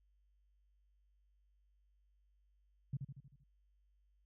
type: tone with echo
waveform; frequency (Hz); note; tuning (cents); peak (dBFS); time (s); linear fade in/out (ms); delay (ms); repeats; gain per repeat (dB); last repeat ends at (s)
sine; 136; C#3; -33; -35; 2.93-2.97; 5; 78; 6; -5; 3.438
effects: added 50 Hz sine -70 dBFS peak until 4.25 s